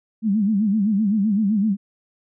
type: tone with vibrato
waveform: sine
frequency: 207.7 Hz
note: G#3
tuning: in tune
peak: -16 dBFS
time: 0.22-1.77 s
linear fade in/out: 50 ms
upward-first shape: sine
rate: 7.8 Hz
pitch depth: 130 cents each way
effects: none